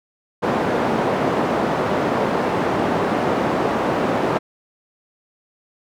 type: band-pass noise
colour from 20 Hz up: white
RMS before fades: -20 dBFS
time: 0.42-4.39 s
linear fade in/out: 20 ms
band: 150 to 740 Hz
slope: 12 dB/octave
effects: none